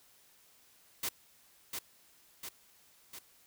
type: noise with echo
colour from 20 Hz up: white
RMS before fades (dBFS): -35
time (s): 1.03-1.09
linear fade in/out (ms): 5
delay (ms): 700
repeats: 3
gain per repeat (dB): -4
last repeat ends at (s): 3.19
effects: white hiss -64 dBFS RMS until 3.46 s